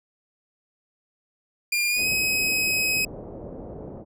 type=tone with pitch glide; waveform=sawtooth; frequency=2405 to 2539 Hz; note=D7 to D#7; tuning=+41 to +34 cents; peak=-18 dBFS; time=1.72-3.05 s; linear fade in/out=5 ms; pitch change=+93 cents; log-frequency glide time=1.88-2.08 s
type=low-pass noise; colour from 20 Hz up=white; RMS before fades=-38 dBFS; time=1.95-4.05 s; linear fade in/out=50 ms; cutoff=570 Hz; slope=24 dB/octave
effects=none